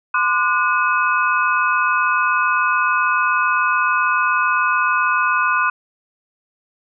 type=tone cluster; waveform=sine; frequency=1029 / 1196 / 1460 / 2547 Hz; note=C6 / D6 / F#6 / D#7; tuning=-29 / +31 / -24 / +40 cents; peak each=-20 / -20 / -18 / -24 dBFS; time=0.14-5.7 s; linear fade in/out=5 ms; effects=none